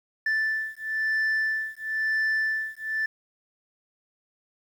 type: beating tone pair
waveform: sine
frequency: 1760 / 1761 Hz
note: A6 / A6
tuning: 0 / +1 cents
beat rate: 1 Hz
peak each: -25 dBFS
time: 0.26-3.06 s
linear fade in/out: 5 ms
effects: tanh soft clip ceiling -21 dBFS + 9-bit